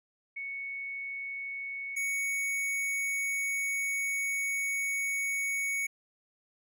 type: tone pair in turn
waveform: sine / square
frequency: 2217 / 2228 Hz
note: C#7 / C#7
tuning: 0 / +8 cents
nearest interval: unison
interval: 8 cents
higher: second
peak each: -35 / -30 dBFS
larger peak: second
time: 0.36-1.96 / 1.96-5.87 s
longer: second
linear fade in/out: 10 ms
effects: none